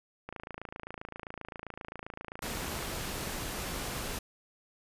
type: click train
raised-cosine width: 0.5 ms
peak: -25 dBFS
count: 71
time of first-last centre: 0.29-2.826 s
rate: 27.6 Hz
type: noise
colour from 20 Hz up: pink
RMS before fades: -37 dBFS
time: 2.42-4.19 s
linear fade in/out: 5 ms
effects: resampled to 32000 Hz